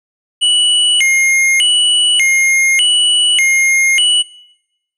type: tone with vibrato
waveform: square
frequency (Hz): 2508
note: D#7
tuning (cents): +13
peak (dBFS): -9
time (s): 0.41-4.23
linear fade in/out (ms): 20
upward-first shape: square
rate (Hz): 0.84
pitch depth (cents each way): 280
effects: noise-tail reverb RT60 1.0 s tail -25 dB re dry + resampled to 24000 Hz